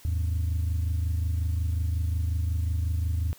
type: tone pair together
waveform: sine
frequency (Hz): 80 / 105.53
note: D#2 / G#2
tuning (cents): +49 / +28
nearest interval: perfect fourth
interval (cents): 479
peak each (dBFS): -23 / -29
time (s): 0.05-3.33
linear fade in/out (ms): 0
effects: tanh soft clip ceiling -21 dBFS + white hiss -53 dBFS RMS until 3.38 s